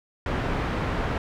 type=low-pass noise; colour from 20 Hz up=pink; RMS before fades=-27 dBFS; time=0.26-1.18 s; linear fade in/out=2 ms; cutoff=1900 Hz; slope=12 dB/octave; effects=none